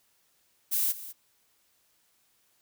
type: noise with echo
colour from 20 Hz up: violet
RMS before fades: -27 dBFS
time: 0.71-0.93 s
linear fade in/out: 20 ms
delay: 200 ms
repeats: 1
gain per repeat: -15 dB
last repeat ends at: 1.13 s
effects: white hiss -69 dBFS RMS until 2.61 s